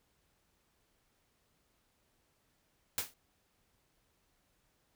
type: noise with exponential decay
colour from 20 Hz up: white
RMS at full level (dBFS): -30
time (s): 2.98-3.14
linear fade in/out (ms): 1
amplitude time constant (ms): 34
effects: pink hiss -75 dBFS RMS until 4.95 s